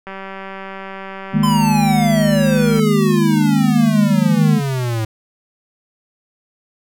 click train, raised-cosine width 0.5 ms, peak -16 dBFS, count 527, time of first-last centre 0.07-2.795 s, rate 193 Hz
sine chord, D# suspended fourth, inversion none, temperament just, 155.56 / 207.4 / 233.3 Hz, D#3 / G#3 / A#3, 0 / -2 / +2 cents, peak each -17 / -15 / -18 dBFS, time 1.33-4.61 s, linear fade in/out 20 ms
square exponential sweep, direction down, 1033 to 108.3 Hz, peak -18 dBFS, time 1.43-5.05 s, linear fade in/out 5 ms
effects none

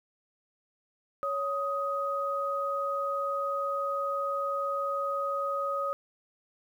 sine tone pair together, 558.1 / 1253 Hz, C#5 / D#6, +12 / +12 cents, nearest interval octave + major second, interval 1400 cents, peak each -32 / -30 dBFS, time 1.23-5.93 s, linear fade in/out 0 ms, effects 10-bit

